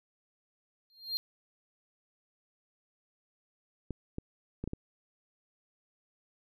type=tone with exponential growth; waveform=triangle; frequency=4203 Hz; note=C8; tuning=7 cents sharp; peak=-26 dBFS; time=0.9-1.17 s; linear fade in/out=0 ms; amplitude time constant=58 ms
type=clicks; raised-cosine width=3 ms; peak=-23 dBFS; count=5; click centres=3.907 / 4.184 / 4.64 / 4.676 / 4.734 s
effects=none